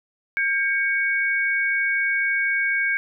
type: tone pair together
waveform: sine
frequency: 1600 / 2234 Hz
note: G6 / C#7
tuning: +35 / +13 cents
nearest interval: tritone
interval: 578 cents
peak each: -22 dBFS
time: 0.37-2.97 s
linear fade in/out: 0 ms
effects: none